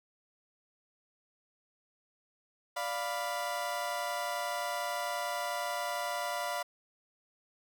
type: chord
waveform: 30% pulse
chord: B diminished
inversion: first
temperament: equal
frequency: 587.3 / 698.5 / 987.8 Hz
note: D5 / F5 / B5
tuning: 0 / 0 / 0 cents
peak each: -36 / -34 / -35 dBFS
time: 2.76-6.63 s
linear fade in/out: 10 ms
effects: none